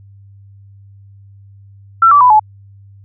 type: tone with pitch steps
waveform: sine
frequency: 1345 / 1157.4 / 996 / 857.1 Hz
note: E6 / D6 / B5 / A5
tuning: +34 / -26 / +14 / -46 cents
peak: -4 dBFS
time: 2.02-2.396 s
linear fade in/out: 5 ms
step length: 94 ms
effects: added 99 Hz sine -38 dBFS peak until 3.04 s